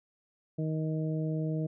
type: harmonic tone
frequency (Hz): 157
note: D#3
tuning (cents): +16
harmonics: 1 / 2 / 3 / 4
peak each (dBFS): -30 / -36 / -40 / -42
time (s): 0.58-1.67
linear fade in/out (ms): 10
effects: none